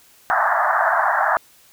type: band-pass noise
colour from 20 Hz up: pink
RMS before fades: -18 dBFS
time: 0.3-1.37 s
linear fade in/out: 0 ms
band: 640 to 1800 Hz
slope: 96 dB/octave
effects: white hiss -52 dBFS RMS until 1.72 s